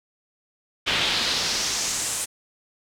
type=noise with band-pass filter sweep; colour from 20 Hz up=brown; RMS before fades=-25 dBFS; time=0.86-2.26 s; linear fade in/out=20 ms; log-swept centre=3100 to 9000 Hz; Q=2.2; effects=none